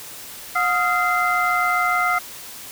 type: tone cluster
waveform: sine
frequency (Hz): 723 / 1254 / 1381 / 2073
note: F#5 / D#6 / F6 / C7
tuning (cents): -40 / +13 / -20 / -17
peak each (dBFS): -22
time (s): 0.55-2.19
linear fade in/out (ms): 10
effects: tanh soft clip ceiling -8 dBFS + white hiss -37 dBFS RMS until 2.71 s